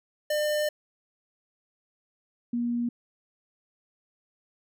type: tone pair in turn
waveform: square / sine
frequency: 601 / 238.5 Hz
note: D5 / A#3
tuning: +40 / +40 cents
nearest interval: octave + major third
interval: 1600 cents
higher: first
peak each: -25 dBFS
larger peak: neither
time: 0.3-0.69 / 2.53-2.89 s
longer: first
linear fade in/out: 5 ms
effects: none